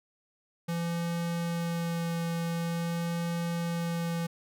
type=tone with vibrato; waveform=square; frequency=169 Hz; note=E3; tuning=43 cents sharp; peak=-30 dBFS; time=0.68-4.27 s; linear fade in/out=10 ms; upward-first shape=sine; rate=0.46 Hz; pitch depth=10 cents each way; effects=none